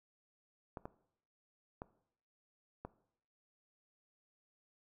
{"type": "clicks", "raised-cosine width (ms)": 1, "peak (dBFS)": -29, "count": 4, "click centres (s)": [0.772, 0.855, 1.819, 2.85], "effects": ["noise-tail reverb RT60 0.7 s tail -18 dB re dry"]}